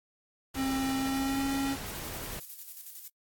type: noise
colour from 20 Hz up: pink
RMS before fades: -40 dBFS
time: 0.54-2.4 s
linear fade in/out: 10 ms
type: tone with pitch glide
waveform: square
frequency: 266.9 to 273.6 Hz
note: C4 to C#4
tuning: +35 to -23 cents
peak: -29 dBFS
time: 0.55-1.77 s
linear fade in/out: 50 ms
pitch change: +42 cents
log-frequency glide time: 0.98-1.46 s
type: noise with tremolo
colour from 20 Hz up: violet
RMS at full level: -42 dBFS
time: 1.86-3.08 s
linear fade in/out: 2 ms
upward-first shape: square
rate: 11 Hz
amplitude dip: 45%
effects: noise-tail reverb RT60 0.1 s tail -24 dB re dry + AAC 64 kbps

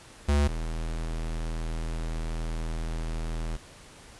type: tone pair in turn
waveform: square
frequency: 72.2 / 40.52 Hz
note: D2 / E1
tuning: -29 / -29 cents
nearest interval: minor seventh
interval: 1000 cents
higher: first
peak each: -21 / -30 dBFS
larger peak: first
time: 0.28-0.48 / 0.48-3.57 s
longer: second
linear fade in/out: 10 ms
effects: pink hiss -50 dBFS RMS until 4.19 s + resampled to 24000 Hz

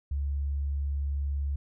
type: tone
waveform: sine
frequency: 70.5 Hz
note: C#2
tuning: 30 cents sharp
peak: -27 dBFS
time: 0.11-1.56 s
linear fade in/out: 5 ms
effects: none

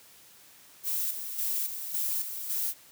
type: noise with tremolo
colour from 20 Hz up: violet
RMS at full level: -30 dBFS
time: 0.83-2.74 s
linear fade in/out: 50 ms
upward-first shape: square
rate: 1.8 Hz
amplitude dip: 55%
effects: white hiss -55 dBFS RMS until 2.91 s + high-pass 60 Hz 12 dB/octave

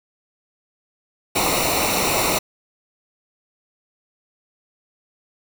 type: noise with comb filter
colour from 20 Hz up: pink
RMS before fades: -20 dBFS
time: 1.35-2.39 s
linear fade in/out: 10 ms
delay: 0.61 ms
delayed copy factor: -0.75
effects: none

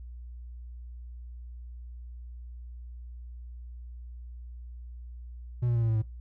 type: tone with pitch steps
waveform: triangle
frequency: 121.6 / 118.96 / 116.38 / 113.85 / 111.38 / 108.96 Hz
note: B2 / A#2 / A#2 / A#2 / A2 / A2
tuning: -26 / +36 / -2 / -40 / +22 / -16 cents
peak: -22 dBFS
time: 5.62-6.022 s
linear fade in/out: 10 ms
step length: 67 ms
effects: noise-tail reverb RT60 0.2 s tail -21 dB re dry + added 60 Hz sine -40 dBFS peak until 6.2 s

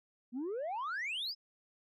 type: exponential sweep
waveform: sine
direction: up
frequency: 228.3 to 5274 Hz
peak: -33 dBFS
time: 0.32-1.35 s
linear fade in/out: 50 ms
effects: tanh soft clip ceiling -34 dBFS

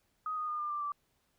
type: tone with pitch steps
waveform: sine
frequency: 1253 / 1235 / 1217.3 / 1199.9 / 1182.7 / 1165.7 Hz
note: D#6 / D#6 / D#6 / D6 / D6 / D6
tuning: +12 / -13 / -38 / +37 / +12 / -13 cents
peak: -33 dBFS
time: 0.26-0.92 s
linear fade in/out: 2 ms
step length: 110 ms
effects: pink hiss -75 dBFS RMS until 1.38 s

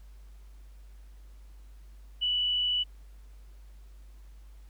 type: tone with frequency modulation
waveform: sine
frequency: 2960 Hz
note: F#7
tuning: in tune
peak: -25 dBFS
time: 2.21-2.84 s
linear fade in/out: 20 ms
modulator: 53.2 Hz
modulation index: 0.59
effects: added 50 Hz sine -47 dBFS peak until 4.69 s + pink hiss -66 dBFS RMS until 4.69 s

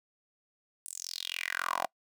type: tone with high-pass filter sweep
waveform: 10% pulse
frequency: 43.65 Hz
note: F1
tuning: in tune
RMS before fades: -36 dBFS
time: 0.86-1.86 s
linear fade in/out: 0 ms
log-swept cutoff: 9200 to 740 Hz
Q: 5.5
effects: noise-tail reverb RT60 0.1 s tail -25 dB re dry

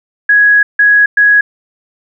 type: tone bursts at uneven times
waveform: sine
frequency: 1667 Hz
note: G#6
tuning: 6 cents sharp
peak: -4 dBFS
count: 3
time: 0.29-0.63 / 0.79-1.06 / 1.17-1.41 s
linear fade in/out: 5 ms
effects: none

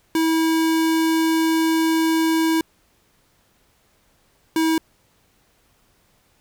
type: tone pair in turn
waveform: square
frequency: 323.5 / 321.8 Hz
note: E4 / E4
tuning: -32 / -42 cents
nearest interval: unison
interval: 10 cents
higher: first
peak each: -17 dBFS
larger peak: neither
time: 0.15-2.61 / 4.56-4.78 s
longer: first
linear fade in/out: 2 ms
effects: pink hiss -61 dBFS RMS until 6.4 s

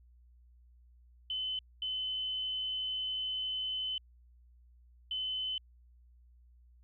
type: tone bursts at uneven times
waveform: sine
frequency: 3037 Hz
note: F#7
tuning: 44 cents sharp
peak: -33 dBFS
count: 3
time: 1.3-1.59 / 1.82-3.98 / 5.11-5.58 s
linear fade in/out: 2 ms
effects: added 60 Hz sine -58 dBFS peak until 6.83 s

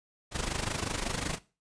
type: noise with amplitude modulation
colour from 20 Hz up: pink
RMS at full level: -30 dBFS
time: 0.31-1.39 s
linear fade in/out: 50 ms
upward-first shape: sine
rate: 25.4 Hz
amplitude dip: 75%
effects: noise-tail reverb RT60 0.3 s tail -17 dB re dry + resampled to 22050 Hz

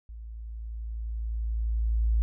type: tone with level ramp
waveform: sine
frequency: 55.8 Hz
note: A1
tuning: 25 cents sharp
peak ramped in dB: -39 to -20 dBFS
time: 0.09-2.22 s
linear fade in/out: 0 ms
effects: none

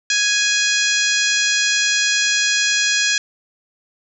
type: harmonic tone with a mistuned harmonic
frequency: 830.6 Hz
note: G#5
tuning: in tune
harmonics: 2 / 3 / 4 / 5 / 6 / 7 / 8 / 9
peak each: -20 / -22 / -23 / -24 / -25 / -25 / -26 / -27 dBFS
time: 0.1-3.18 s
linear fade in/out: 2 ms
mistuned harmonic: 9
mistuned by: -53 cents
effects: none

